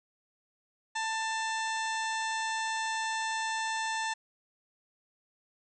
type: harmonic tone with a mistuned harmonic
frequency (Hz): 889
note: A5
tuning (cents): +18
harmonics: 1 / 2 / 3 / 4 / 5 / 6 / 7 / 8 / 9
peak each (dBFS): -33 / -35 / -42 / -42 / -46 / -47 / -46 / -49 / -46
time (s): 0.95-4.14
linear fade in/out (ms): 10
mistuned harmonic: 5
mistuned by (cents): -93
effects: none

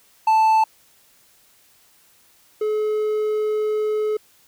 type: tone pair in turn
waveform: triangle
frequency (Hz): 880 / 427.5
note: A5 / A4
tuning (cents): 0 / -50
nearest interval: octave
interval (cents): 1250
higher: first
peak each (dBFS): -11 / -17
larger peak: first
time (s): 0.27-0.64 / 2.61-4.17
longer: second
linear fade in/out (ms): 5
effects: white hiss -56 dBFS RMS until 4.47 s

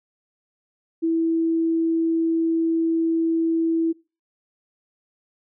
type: tone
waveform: sine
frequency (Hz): 328.2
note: E4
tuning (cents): -8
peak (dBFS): -18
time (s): 1.02-3.93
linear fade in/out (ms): 20
effects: noise-tail reverb RT60 0.3 s tail -22 dB re dry

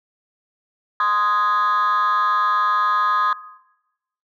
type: chord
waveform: sine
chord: Ab major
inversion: first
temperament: just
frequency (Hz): 1038.3 / 1245.9 / 1661.2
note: C6 / Eb6 / Ab6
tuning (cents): -14 / +2 / 0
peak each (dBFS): -19 / -17 / -23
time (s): 1-3.33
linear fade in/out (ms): 2
effects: noise-tail reverb RT60 0.9 s tail -18 dB re dry + tanh soft clip ceiling -12 dBFS

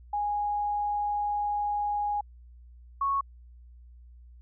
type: tone pair in turn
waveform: sine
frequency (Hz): 826 / 1105.1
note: G#5 / C#6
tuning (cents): -10 / -6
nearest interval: perfect fourth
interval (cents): 504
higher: second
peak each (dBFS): -26 / -24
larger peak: second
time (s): 0.13-2.21 / 3.01-3.21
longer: first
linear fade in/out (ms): 5
effects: added 60 Hz sine -48 dBFS peak until 4.41 s

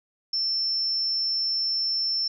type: tone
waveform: sine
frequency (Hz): 5360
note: E8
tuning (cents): +28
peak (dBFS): -23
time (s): 0.33-2.28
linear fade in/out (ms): 5
effects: none

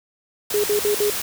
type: noise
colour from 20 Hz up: white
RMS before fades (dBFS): -26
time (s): 0.5-1.22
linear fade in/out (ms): 5
type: tone bursts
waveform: sine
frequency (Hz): 415.3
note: G#4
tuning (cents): 0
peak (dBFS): -17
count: 4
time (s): 0.54-1.1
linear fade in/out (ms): 2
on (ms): 98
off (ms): 56
effects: none

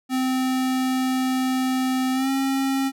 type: tone with pitch glide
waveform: square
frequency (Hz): 258.7 to 269.5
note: C4 to C#4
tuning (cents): -19 to -49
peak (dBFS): -21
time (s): 0.09-2.92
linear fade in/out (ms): 50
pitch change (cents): +70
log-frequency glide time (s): 2.13-2.3
effects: none

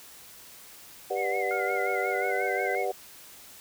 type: chord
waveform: sine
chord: G major seventh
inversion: none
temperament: just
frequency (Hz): 392 / 490 / 588 / 735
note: G4 / B4 / D5 / F#5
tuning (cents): 0 / -14 / +2 / -12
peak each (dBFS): -32 / -32 / -34 / -31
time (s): 1.1-2.92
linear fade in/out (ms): 10
type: tone with vibrato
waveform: sine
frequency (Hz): 2102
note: C7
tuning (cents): +7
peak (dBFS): -32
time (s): 1.15-2.86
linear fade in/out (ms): 50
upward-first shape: sine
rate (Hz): 5.6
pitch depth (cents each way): 75
type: tone with pitch glide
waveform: sine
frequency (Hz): 1414 to 1559.9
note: F6 to G6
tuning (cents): +21 to -9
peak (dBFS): -34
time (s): 1.51-2.75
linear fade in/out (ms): 0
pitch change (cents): +170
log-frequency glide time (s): 2.06-2.53
effects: white hiss -49 dBFS RMS until 3.6 s

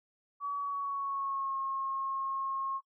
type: tone with pitch glide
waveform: sine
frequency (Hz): 1136 to 1080.3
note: C#6 to C#6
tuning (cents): +42 to -45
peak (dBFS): -32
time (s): 0.4-2.81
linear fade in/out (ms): 50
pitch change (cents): -87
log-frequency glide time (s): 0.57-1.57
effects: noise-tail reverb RT60 0.1 s tail -21 dB re dry

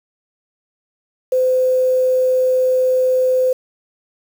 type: tone with quantisation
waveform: sine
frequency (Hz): 512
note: C5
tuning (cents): -38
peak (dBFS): -12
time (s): 1.32-3.53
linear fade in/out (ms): 5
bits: 6
effects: none

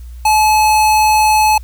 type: tone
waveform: square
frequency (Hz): 859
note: A5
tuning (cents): -42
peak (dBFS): -9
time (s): 0.25-1.58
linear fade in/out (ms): 5
effects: added 60 Hz sine -28 dBFS peak until 1.63 s + white hiss -51 dBFS RMS until 1.63 s

